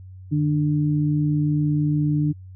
sine tone pair together, 150.48 / 296.3 Hz, D3 / D4, +42 / +15 cents, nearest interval octave, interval 1173 cents, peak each -19 / -23 dBFS, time 0.31-2.33 s, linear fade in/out 20 ms, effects added 93 Hz sine -38 dBFS peak until 2.55 s

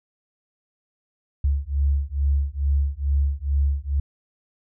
sine beating tone pair, 69.2 / 71.5 Hz, C#2 / D2, -2 / -46 cents, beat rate 2.3 Hz, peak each -22 dBFS, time 1.44-4 s, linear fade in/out 5 ms, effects none

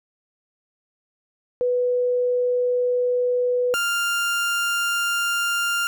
sine / 30% pulse tone pair in turn, 493.9 / 1397 Hz, B4 / F6, 0 / 0 cents, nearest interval octave + tritone, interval 1800 cents, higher second, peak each -18 dBFS, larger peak neither, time 1.61-3.74 / 3.74-5.87 s, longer neither, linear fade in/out 0 ms, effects none

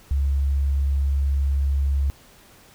sine tone, 69.3 Hz, C#2, in tune, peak -18 dBFS, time 0.11-2.1 s, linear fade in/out 0 ms, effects pink hiss -51 dBFS RMS until 2.74 s

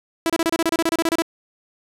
sawtooth tone bursts, 330 Hz, E4, 2 cents sharp, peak -13 dBFS, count 15, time 0.26-1.221 s, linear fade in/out 0 ms, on 37 ms, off 29 ms, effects resampled to 32000 Hz + 7-bit

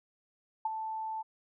sine tone with ADSR envelope, 880 Hz, A5, in tune, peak -26 dBFS, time 0.65-1.23 s, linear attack 5 ms, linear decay 24 ms, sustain -8 dB, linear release 22 ms, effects none

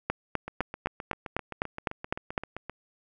two click trains, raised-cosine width 0.5 ms, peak -21 / -11 dBFS, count 18 / 10, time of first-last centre 0.48-2.696 / 0.1-2.378 s, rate 7.67 / 3.95 Hz, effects none

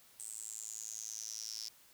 square tone with high-pass filter sweep, 55 Hz, A1, in tune, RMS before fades -45 dBFS, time 0.19-1.69 s, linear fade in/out 10 ms, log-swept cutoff 8300 to 5200 Hz, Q 9, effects white hiss -63 dBFS RMS until 1.93 s

